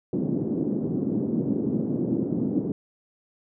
white band-pass noise, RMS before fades -26 dBFS, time 0.13-2.72 s, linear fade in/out 2 ms, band 150 to 320 Hz, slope 24 dB/octave, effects none

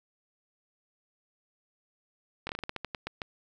slowing click train, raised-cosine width 0.3 ms, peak -18 dBFS, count 12, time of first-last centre 2.47-3.218 s, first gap 22 ms, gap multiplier 1.21, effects 10-bit

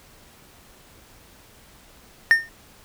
triangle tone with exponential decay, 1822 Hz, A#6, 40 cents flat, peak -6 dBFS, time 2.31-2.49 s, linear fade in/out 0 ms, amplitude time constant 39 ms, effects pink hiss -51 dBFS RMS until 2.84 s

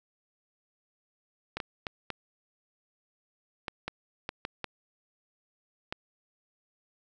clicks, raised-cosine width 0.3 ms, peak -17 dBFS, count 10, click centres 1.57 / 1.602 / 1.868 / 2.103 / 3.682 / 3.88 / 4.291 / 4.451 / 4.643 / 5.925 s, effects none

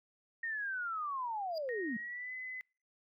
sine linear sweep, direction down, 1864.7 to 204 Hz, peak -35 dBFS, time 0.43-1.97 s, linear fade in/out 5 ms
triangle tone with exponential growth, 4826 Hz, D8, 46 cents sharp, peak -37 dBFS, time 1.51-1.58 s, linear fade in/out 1 ms, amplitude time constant 15 ms
sine tone with pitch glide, 1864.7 to 2022 Hz, A#6 to B6, 0 to +40 cents, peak -40 dBFS, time 1.69-2.61 s, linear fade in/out 0 ms, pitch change +140 cents, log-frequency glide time 1.92-2.33 s
effects noise-tail reverb RT60 0.4 s tail -26 dB re dry

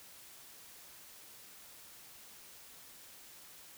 silence, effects white hiss -55 dBFS RMS until 3.77 s

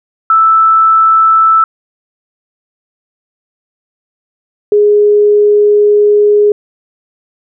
sine tone pair in turn, 1318.5 / 415.3 Hz, E6 / G#4, 0 / 0 cents, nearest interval octave + minor sixth, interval 2000 cents, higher first, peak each -4 dBFS, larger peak neither, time 0.3-1.64 / 4.72-6.52 s, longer second, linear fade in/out 2 ms, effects none

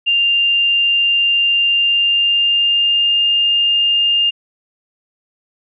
sine tone with pitch glide, 2794 to 2813 Hz, F7 to F7, 0 to +12 cents, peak -11 dBFS, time 0.06-4.31 s, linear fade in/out 20 ms, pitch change +12 cents, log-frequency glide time 1.67-3.21 s, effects none

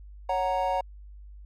triangle chord, F# major, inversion second, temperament equal, 554.4 / 740 / 932.3 Hz, C#5 / F#5 / A#5, 0 / 0 / 0 cents, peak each -28 / -26 / -27 dBFS, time 0.29-0.81 s, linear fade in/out 5 ms, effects added 50 Hz sine -43 dBFS peak until 1.45 s

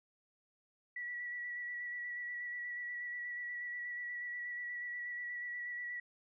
sine tone with vibrato, 1943 Hz, B6, 29 cents flat, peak -39 dBFS, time 0.96-6 s, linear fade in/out 5 ms, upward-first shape square, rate 8.3 Hz, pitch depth 15 cents each way, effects none

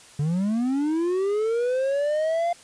triangle linear sweep, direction up, 140 to 698.5 Hz, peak -19 dBFS, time 0.19-2.53 s, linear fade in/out 5 ms, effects white hiss -49 dBFS RMS until 2.63 s + resampled to 22050 Hz

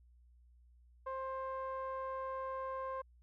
sawtooth tone with low-pass filter, 528 Hz, C5, 16 cents sharp, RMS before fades -41 dBFS, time 1.06-3.02 s, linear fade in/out 10 ms, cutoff 1100 Hz, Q 2.7, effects added 60 Hz sine -61 dBFS peak until 3.22 s

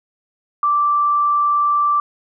sine tone, 1171 Hz, D6, 5 cents flat, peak -13 dBFS, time 0.63-2 s, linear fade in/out 2 ms, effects none

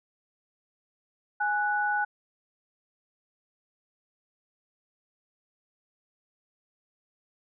sine tone pair together, 830.6 / 1480 Hz, G#5 / F#6, 0 / 0 cents, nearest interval minor seventh, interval 1000 cents, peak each -27 dBFS, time 1.4-2.05 s, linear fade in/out 10 ms, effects none

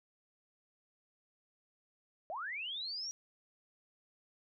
sine linear sweep, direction up, 584 to 5790 Hz, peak -38 dBFS, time 2.3-3.11 s, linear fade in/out 0 ms, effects none

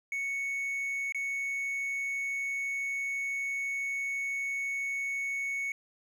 triangle tone with dropouts, 2217 Hz, C#7, in tune, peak -29 dBFS, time 0.12-5.72 s, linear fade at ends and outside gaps 2 ms, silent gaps 1.123-1.146 s, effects none

